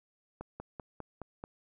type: slowing click train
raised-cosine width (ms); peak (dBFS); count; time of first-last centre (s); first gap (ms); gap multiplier
1; -27; 6; 0.41-1.439; 190; 1.04
effects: none